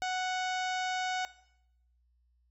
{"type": "harmonic tone", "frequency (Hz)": 740, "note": "F#5", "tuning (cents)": 0, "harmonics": [1, 2, 3, 4, 5, 6, 7, 8, 9, 10], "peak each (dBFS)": [-32, -38, -42, -44, -46, -48, -49, -50, -51, -52], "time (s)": [0.02, 1.25], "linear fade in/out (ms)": 0, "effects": ["noise-tail reverb RT60 0.8 s tail -18 dB re dry", "added 60 Hz sine -67 dBFS peak until 2.5 s"]}